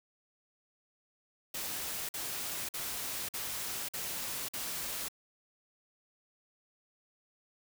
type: noise bursts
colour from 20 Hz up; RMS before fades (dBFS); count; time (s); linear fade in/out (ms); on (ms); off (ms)
white; -38; 6; 1.54-5.085; 5; 550; 49
effects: none